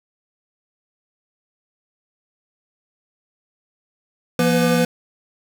square tone cluster, 170.6 / 239.5 / 500 Hz, F3 / A#3 / B4, -40 / +47 / +21 cents, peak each -20 dBFS, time 4.39-4.85 s, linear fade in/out 2 ms, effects none

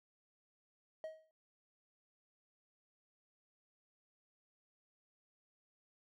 triangle tone with exponential decay, 633 Hz, D#5, 30 cents sharp, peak -37 dBFS, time 1.04-1.31 s, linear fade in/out 1 ms, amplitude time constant 58 ms, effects none

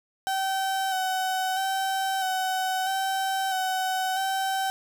35% pulse tone with vibrato, 761 Hz, F#5, 48 cents sharp, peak -23 dBFS, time 0.27-4.7 s, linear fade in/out 0 ms, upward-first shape square, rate 0.77 Hz, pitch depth 21 cents each way, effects none

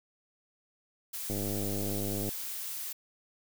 blue noise, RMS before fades -38 dBFS, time 1.13-2.93 s, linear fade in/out 10 ms
click train, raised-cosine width 2 ms, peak -23 dBFS, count 101, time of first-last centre 1.3-2.29 s, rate 101 Hz
effects none

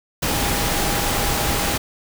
sine tone in noise, 811 Hz, G#5, 41 cents flat, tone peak -29 dBFS, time 0.3-1.74 s, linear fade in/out 10 ms, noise pink, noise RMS -21 dBFS, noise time 0.22-1.78 s, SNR -11 dB, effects none

